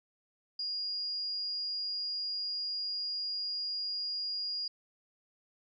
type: tone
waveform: sine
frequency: 4851 Hz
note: D#8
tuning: 45 cents flat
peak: -33 dBFS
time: 0.59-4.68 s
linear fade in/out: 5 ms
effects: none